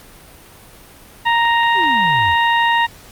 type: harmonic tone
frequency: 932.3 Hz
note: A#5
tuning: in tune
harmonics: 1 / 2 / 3 / 4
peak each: -14 / -17 / -23 / -27 dBFS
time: 1.25-2.87 s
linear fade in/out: 20 ms
type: clicks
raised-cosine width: 0.3 ms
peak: -15 dBFS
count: 2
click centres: 1.453 / 1.836 s
type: exponential sweep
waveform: triangle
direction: down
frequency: 427.1 to 74.4 Hz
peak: -22 dBFS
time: 1.74-2.36 s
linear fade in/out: 50 ms
effects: pink hiss -42 dBFS RMS until 3.11 s + Opus 48 kbps